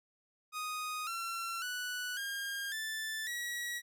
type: tone with pitch steps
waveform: sawtooth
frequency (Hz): 1244.5 / 1357.1 / 1480 / 1613.9 / 1760 / 1919.3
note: D#6 / E6 / F#6 / G6 / A6 / B6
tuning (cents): 0 / +50 / 0 / +50 / 0 / -50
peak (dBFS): -33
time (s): 0.52-3.82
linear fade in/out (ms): 50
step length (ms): 550
effects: none